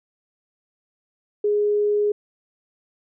sine tone, 415.3 Hz, G#4, in tune, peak -17 dBFS, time 1.44-2.12 s, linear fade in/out 5 ms, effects none

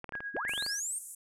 clicks, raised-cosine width 0.5 ms, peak -26 dBFS, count 12, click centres 0.043 / 0.092 / 0.123 / 0.153 / 0.205 / 0.366 / 0.451 / 0.494 / 0.536 / 0.578 / 0.625 / 0.664 s
sine tone with tremolo, 1646 Hz, G#6, 16 cents flat, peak -34 dBFS, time 0.13-0.8 s, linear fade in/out 10 ms, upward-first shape sine, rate 8.9 Hz, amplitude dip 70%
sine linear sweep, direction up, 170 to 8980 Hz, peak -33 dBFS, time 0.34-0.99 s, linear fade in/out 10 ms
white band-pass noise, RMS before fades -46 dBFS, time 0.48-1.15 s, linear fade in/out 5 ms, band 7500 to 11000 Hz, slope 48 dB/octave
effects none

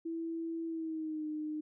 sine tone with pitch glide, 329.6 to 305.8 Hz, E4 to D#4, 0 to -30 cents, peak -35 dBFS, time 0.05-1.61 s, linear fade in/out 10 ms, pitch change -130 cents, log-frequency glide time 0.66-1.26 s, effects none

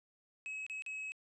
triangle tone with dropouts, 2564 Hz, E7, 49 cents flat, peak -38 dBFS, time 0.46-1.12 s, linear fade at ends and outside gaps 0 ms, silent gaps 0.665-0.698 / 0.822-0.863 s, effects resampled to 22050 Hz

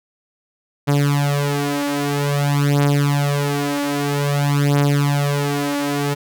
sawtooth beating tone pair, 143 / 143.51 Hz, D3 / D3, -46 / -40 cents, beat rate 0.51 Hz, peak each -15 dBFS, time 0.87-6.15 s, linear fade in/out 20 ms, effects none

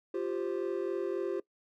triangle chord, F suspended second, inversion none, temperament just, 349.2 / 392.9 / 523.8 Hz, F4 / G4 / C5, 0 / +4 / +2 cents, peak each -32 / -32 / -37 dBFS, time 0.14-1.4 s, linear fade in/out 5 ms, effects noise-tail reverb RT60 0.1 s tail -21 dB re dry + tanh soft clip ceiling -22 dBFS

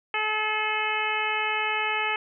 harmonic tone, 430 Hz, A4, 40 cents flat, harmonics 1 / 2 / 3 / 4 / 5 / 6 / 7, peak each -36 / -30 / -32 / -33 / -30 / -30 / -35 dBFS, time 0.14-2.16 s, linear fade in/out 2 ms, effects none

